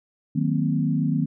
sine chord, C half-diminished seventh, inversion first, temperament equal, 155.56 / 185 / 233.1 / 261.6 Hz, Eb3 / Gb3 / Bb3 / C4, 0 / 0 / 0 / 0 cents, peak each -23 / -28 / -26 / -26 dBFS, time 0.35-1.26 s, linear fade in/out 10 ms, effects none

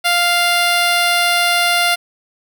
10% pulse tone, 698.5 Hz, F5, in tune, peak -4 dBFS, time 0.04-1.96 s, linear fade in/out 20 ms, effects none

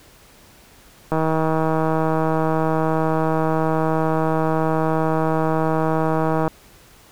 click train, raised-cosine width 1 ms, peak -7 dBFS, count 853, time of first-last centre 1.12-6.478 s, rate 159 Hz, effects pink hiss -49 dBFS RMS until 7.11 s

